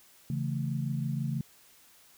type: chord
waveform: sine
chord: A major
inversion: first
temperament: equal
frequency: 138.59 / 164.81 / 220 Hz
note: C#3 / E3 / A3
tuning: 0 / 0 / 0 cents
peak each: -31 / -35 / -36 dBFS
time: 0.3-1.41 s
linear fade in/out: 2 ms
effects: white hiss -59 dBFS RMS until 2.17 s